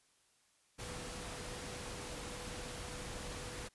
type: tone in noise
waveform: sine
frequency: 493.9 Hz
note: B4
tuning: in tune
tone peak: -52 dBFS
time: 0.78-3.69 s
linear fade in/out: 20 ms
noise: pink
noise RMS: -45 dBFS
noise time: 0.78-3.69 s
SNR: -10 dB
effects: white hiss -72 dBFS RMS until 3.74 s + resampled to 24000 Hz